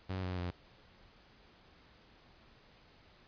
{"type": "tone with pitch steps", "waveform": "sawtooth", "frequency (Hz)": [94, 91.32, 88.72], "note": ["F#2", "F#2", "F2"], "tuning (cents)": [28, -22, 28], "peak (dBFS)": -32, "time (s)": [0.09, 0.51], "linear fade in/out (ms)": 10, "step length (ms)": 140, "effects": ["pink hiss -62 dBFS RMS until 3.27 s", "resampled to 11025 Hz"]}